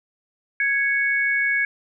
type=tone pair together; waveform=sine; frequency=1661.2 / 2217 Hz; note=G#6 / C#7; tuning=0 / 0 cents; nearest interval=perfect fourth; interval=500 cents; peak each=-21 dBFS; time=0.6-1.65 s; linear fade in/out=2 ms; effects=none